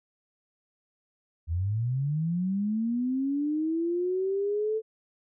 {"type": "linear sweep", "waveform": "sine", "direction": "up", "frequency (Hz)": [77.78, 443.9], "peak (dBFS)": -25, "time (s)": [1.47, 4.82], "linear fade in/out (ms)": 50, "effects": []}